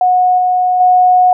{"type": "tone with level steps", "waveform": "sine", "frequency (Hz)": 730, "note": "F#5", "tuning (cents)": -24, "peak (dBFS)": [-7, -9, -5], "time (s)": [0.01, 1.33], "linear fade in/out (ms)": 2, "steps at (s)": [0.38, 0.8], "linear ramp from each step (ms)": 5, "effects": []}